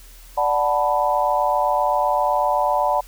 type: chord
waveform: sine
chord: B minor seventh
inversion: first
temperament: equal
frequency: 587.3 / 740 / 880 / 987.8 Hz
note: D5 / F#5 / A5 / B5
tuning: 0 / 0 / 0 / 0 cents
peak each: -22 dBFS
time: 0.37-3.01 s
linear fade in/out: 10 ms
effects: added 40 Hz sine -42 dBFS peak until 3.07 s + white hiss -48 dBFS RMS until 3.07 s